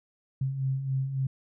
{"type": "beating tone pair", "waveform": "sine", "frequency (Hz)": [130.81, 134.41], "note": ["C3", "C3"], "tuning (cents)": [0, 47], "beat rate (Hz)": 3.6, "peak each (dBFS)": [-35, -27], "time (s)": [0.41, 1.27], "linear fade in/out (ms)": 5, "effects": []}